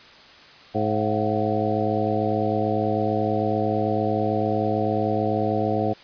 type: harmonic tone with a mistuned harmonic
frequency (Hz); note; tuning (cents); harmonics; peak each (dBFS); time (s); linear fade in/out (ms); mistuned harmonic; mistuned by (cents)
106.7; G#2; +47; 1 / 2 / 3 / 4 / 5 / 6 / 7; -28 / -28 / -28 / -28 / -28 / -28 / -28; 0.74-5.94; 20; 6; +99
effects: white hiss -47 dBFS RMS until 6.03 s + resampled to 11025 Hz